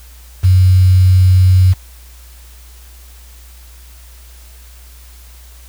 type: tone with quantisation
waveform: sine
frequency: 92.5 Hz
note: F#2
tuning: in tune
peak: -5 dBFS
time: 0.43-1.74 s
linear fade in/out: 20 ms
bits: 5
effects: added 60 Hz sine -36 dBFS peak until 5.68 s + white hiss -44 dBFS RMS until 5.68 s